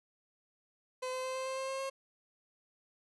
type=tone with pitch steps; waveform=30% pulse; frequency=511 / 514.9 / 518.7 / 522.6 / 526.6 / 530.6 / 534.5 / 538.6 Hz; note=C5 / C5 / C5 / C5 / C5 / C5 / C5 / C#5; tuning=-41 / -28 / -15 / -2 / +11 / +24 / +37 / -50 cents; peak=-33 dBFS; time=1.02-1.9 s; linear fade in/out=10 ms; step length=110 ms; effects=resampled to 24000 Hz